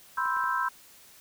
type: chord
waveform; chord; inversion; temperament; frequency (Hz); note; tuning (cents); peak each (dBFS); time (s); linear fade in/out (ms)
sine; C major seventh; third; equal; 987.8 / 1046.5 / 1318.5 / 1568; B5 / C6 / E6 / G6; 0 / 0 / 0 / 0; -31; 0.17-0.69; 10
type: clicks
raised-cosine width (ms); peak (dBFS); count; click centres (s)
0.5; -34; 4; 0.181 / 0.259 / 0.368 / 0.438
effects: white hiss -54 dBFS RMS until 1.2 s